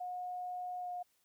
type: tone with pitch glide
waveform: sine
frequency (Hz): 723 to 715.5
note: F#5 to F5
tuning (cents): -40 to +42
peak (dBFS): -38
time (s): 0-1.03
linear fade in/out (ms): 10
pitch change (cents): -18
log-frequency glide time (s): 0.79-0.89
effects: white hiss -75 dBFS RMS until 1.24 s